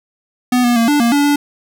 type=tone with pitch steps; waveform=square; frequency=248.5 / 241.2 / 230.4 / 292.6 / 234.5 / 287 / 289.2 Hz; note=B3 / B3 / A#3 / D4 / A#3 / D4 / D4; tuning=+11 / -41 / -20 / -6 / +11 / -40 / -27 cents; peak=-11 dBFS; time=0.52-1.36 s; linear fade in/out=5 ms; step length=120 ms; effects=none

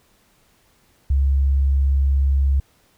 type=tone; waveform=sine; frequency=68.5 Hz; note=C#2; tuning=20 cents flat; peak=-14 dBFS; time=1.1-2.6 s; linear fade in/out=5 ms; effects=pink hiss -59 dBFS RMS until 2.97 s

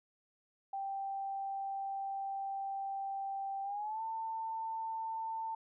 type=tone with pitch glide; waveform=sine; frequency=784 to 895.4 Hz; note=G5 to A5; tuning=0 to +30 cents; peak=-36 dBFS; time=0.73-5.55 s; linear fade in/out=5 ms; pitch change=+230 cents; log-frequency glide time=3.63-4.02 s; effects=none

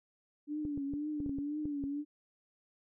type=tone with vibrato; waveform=sine; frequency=290.5 Hz; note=D4; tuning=19 cents flat; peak=-34 dBFS; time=0.47-2.05 s; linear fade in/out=50 ms; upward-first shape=triangle; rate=2 Hz; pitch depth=92 cents each way
type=clicks; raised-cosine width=3 ms; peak=-29 dBFS; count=9; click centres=0.652 / 0.776 / 0.937 / 1.203 / 1.262 / 1.294 / 1.386 / 1.655 / 1.839 s
effects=none

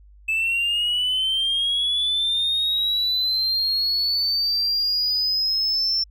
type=linear sweep; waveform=triangle; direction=up; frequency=2615 to 5390 Hz; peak=-17 dBFS; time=0.28-6.04 s; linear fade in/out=10 ms; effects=tanh soft clip ceiling -15 dBFS + added 50 Hz sine -46 dBFS peak until 6.1 s

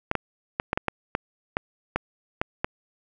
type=clicks; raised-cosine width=0.5 ms; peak=-8 dBFS; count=11; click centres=0.114 / 0.153 / 0.599 / 0.731 / 0.775 / 0.883 / 1.151 / 1.569 / 1.96 / 2.415 / 2.645 s; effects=none

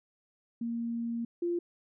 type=tone pair in turn; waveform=sine; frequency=233.1 / 346.3 Hz; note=A#3 / F4; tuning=0 / -15 cents; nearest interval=perfect fifth; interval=685 cents; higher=second; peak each=-31 / -28 dBFS; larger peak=second; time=0.61-1.25 / 1.42-1.59 s; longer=first; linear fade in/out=5 ms; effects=none

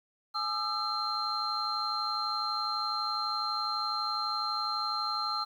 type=tone cluster; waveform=sine; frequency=840 / 1218 / 1330 / 4156 Hz; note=G#5 / D#6 / E6 / C8; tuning=+19 / -37 / +15 / -12 cents; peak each=-38 / -35 / -34 / -33 dBFS; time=0.34-5.45 s; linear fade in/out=20 ms; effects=tanh soft clip ceiling -20 dBFS + 10-bit

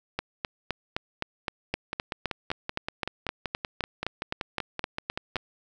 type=two click trains; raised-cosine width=0.3 ms; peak=-14 / -12 dBFS; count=20 / 21; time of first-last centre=1.74-5.366 / 0.19-5.358 s; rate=5.24 / 3.87 Hz; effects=none

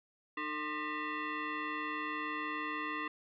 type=tone with frequency modulation; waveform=sine; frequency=450.6 Hz; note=A4; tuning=41 cents sharp; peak=-35 dBFS; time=0.37-3.08 s; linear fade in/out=5 ms; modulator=755 Hz; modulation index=2.8; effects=none

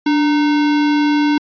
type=tone with sample-and-hold; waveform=sine; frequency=293.7 Hz; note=D4; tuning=in tune; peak=-11 dBFS; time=0.06-1.38 s; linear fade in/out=5 ms; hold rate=1225 Hz; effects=resampled to 11025 Hz

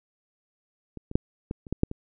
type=clicks; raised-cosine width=3 ms; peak=-25 / -24 / -7 / -17 / -29 / -14 / -7 / -21 dBFS; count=8; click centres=0.973 / 1.114 / 1.155 / 1.511 / 1.668 / 1.726 / 1.834 / 1.914 s; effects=none

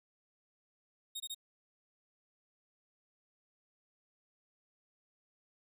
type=tone bursts; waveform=sawtooth; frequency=3729 Hz; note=A#7; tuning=in tune; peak=-36 dBFS; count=3; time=1.15-1.347 s; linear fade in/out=10 ms; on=51 ms; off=22 ms; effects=none

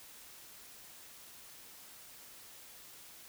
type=silence; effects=white hiss -54 dBFS RMS until 3.28 s

